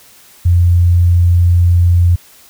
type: tone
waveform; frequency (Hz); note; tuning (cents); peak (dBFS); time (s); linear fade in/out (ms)
sine; 87.31; F2; 0; -6; 0.45-2.16; 10
effects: white hiss -43 dBFS RMS until 2.49 s